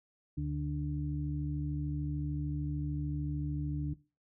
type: harmonic tone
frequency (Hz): 73.42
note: D2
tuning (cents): 0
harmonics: 1 / 2 / 4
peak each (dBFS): -38 / -34 / -38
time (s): 0.37-3.94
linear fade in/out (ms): 10
effects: noise-tail reverb RT60 0.3 s tail -18 dB re dry